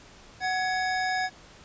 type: tone pair together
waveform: square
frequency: 744 / 1678 Hz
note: F#5 / G#6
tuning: +9 / +17 cents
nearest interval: octave + major second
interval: 1408 cents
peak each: -28 / -30 dBFS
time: 0.4-1.3 s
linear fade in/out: 50 ms
effects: pink hiss -51 dBFS RMS until 1.64 s + resampled to 16000 Hz